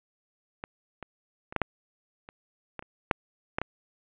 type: clicks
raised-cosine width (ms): 0.5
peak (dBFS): -20 / -23 / -25 / -11 / -9 / -28 / -20 / -30 / -6 / -12 / -14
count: 11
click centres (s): 0.639 / 1.027 / 1.525 / 1.563 / 1.617 / 2.289 / 2.793 / 2.825 / 3.112 / 3.585 / 3.616
effects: resampled to 8000 Hz + 8-bit

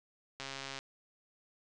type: click train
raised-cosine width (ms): 0.2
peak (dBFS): -24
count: 54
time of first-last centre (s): 0.4-0.79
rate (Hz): 136
effects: resampled to 24000 Hz

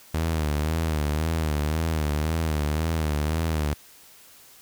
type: tone with vibrato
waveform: sawtooth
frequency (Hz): 77.78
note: D#2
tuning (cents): 0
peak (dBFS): -19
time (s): 0.14-3.74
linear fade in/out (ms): 5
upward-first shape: sine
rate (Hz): 1.9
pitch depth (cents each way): 90
effects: white hiss -51 dBFS RMS until 4.61 s

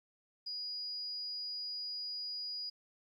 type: tone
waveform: sine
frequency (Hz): 4900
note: D#8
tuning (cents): -27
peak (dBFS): -38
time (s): 0.46-2.7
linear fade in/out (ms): 10
effects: 12-bit

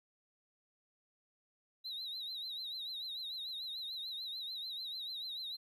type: tone with vibrato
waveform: triangle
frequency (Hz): 3900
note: B7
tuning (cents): -23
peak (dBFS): -38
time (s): 1.84-5.57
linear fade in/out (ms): 20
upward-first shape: triangle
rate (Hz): 6.8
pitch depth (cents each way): 120
effects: tanh soft clip ceiling -35 dBFS + 13-bit

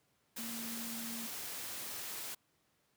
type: tone in noise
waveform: sine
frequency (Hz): 230.3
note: A#3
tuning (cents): -21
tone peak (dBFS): -44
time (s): 0.38-1.27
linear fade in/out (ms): 10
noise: white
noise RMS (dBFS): -43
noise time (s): 0.36-2.35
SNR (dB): -4
effects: pink hiss -75 dBFS RMS until 2.96 s + high-pass 100 Hz 12 dB/octave

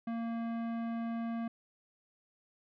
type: tone with tanh clipping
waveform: sine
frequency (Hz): 230.4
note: A#3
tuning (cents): -20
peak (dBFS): -36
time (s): 0.07-1.48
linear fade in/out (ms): 5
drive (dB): 16
effects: none

